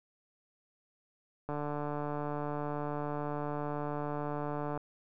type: click train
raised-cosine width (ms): 1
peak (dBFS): -23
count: 484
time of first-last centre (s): 1.49-4.776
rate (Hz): 147
effects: none